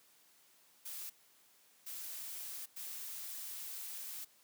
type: noise bursts at uneven times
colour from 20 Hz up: blue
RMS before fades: -45 dBFS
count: 3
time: 0.85-1.1 / 1.86-2.66 / 2.76-4.25 s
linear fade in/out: 10 ms
effects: white hiss -67 dBFS RMS until 4.43 s + high-pass 150 Hz 12 dB/octave